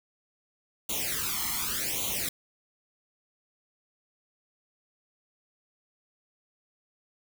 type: noise with flanger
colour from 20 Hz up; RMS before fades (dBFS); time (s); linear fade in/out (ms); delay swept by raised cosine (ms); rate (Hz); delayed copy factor
white; -31; 0.89-2.29; 5; 0.29 to 0.97; 0.87; +0.95
effects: none